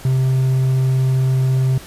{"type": "tone", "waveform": "triangle", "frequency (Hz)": 130.81, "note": "C3", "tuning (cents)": 0, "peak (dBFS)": -11, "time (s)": [0.05, 1.78], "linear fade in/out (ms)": 2, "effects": ["pink hiss -38 dBFS RMS until 1.86 s", "resampled to 32000 Hz"]}